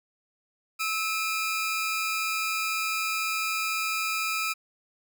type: tone pair together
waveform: sawtooth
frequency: 1302 / 2418 Hz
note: E6 / D7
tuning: -22 / +50 cents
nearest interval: major seventh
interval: 1072 cents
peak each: -26 dBFS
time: 0.79-4.54 s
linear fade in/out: 20 ms
effects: none